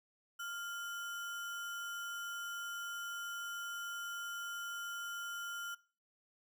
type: tone with sample-and-hold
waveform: sine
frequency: 1396.9 Hz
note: F6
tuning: in tune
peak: -40 dBFS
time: 0.39-5.75 s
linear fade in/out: 10 ms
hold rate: 4410 Hz
effects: noise-tail reverb RT60 0.4 s tail -20 dB re dry